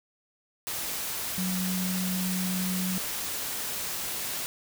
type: tone in noise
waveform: sine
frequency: 184.5 Hz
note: F#3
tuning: 5 cents flat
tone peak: -28 dBFS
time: 1.38-2.98 s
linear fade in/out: 0 ms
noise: white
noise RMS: -33 dBFS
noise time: 0.67-4.46 s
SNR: +2 dB
effects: none